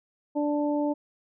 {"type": "harmonic tone", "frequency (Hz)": 293.7, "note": "D4", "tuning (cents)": 0, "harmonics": [1, 2, 3], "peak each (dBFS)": [-25, -29, -34], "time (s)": [0.35, 0.94], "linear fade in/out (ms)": 20, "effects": []}